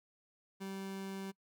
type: tone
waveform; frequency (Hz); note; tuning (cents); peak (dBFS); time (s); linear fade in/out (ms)
30% pulse; 193.7; G3; -20; -38; 0.6-1.32; 20
effects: noise-tail reverb RT60 0.1 s tail -24 dB re dry